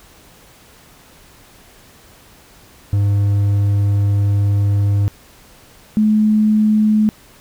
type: tone pair in turn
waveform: triangle / sine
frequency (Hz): 101.1 / 214.2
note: G#2 / A3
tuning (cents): -46 / -46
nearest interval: octave + minor second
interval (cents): 1300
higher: second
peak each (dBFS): -10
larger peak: neither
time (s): 2.93-5.08 / 5.97-7.09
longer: first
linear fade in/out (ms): 0
effects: pink hiss -46 dBFS RMS until 7.4 s